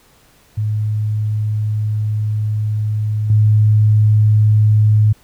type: tone with level steps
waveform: sine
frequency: 106.8 Hz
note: G#2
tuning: 49 cents sharp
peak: -15 / -8 dBFS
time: 0.57-5.13 s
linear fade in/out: 10 ms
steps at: 3.3 s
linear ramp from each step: 2 ms
effects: pink hiss -51 dBFS RMS until 5.23 s